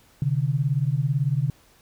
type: beating tone pair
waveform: sine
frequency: 130.5 / 148.5 Hz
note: C3 / D3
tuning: -4 / +20 cents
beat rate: 18 Hz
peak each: -23 / -23 dBFS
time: 0.22-1.5 s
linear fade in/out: 2 ms
effects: pink hiss -57 dBFS RMS until 1.81 s